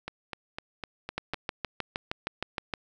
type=two click trains; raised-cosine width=0.3 ms; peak=-14 / -19 dBFS; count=11 / 6; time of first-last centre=1.18-2.738 / 0.08-1.343 s; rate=6.42 / 3.96 Hz; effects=none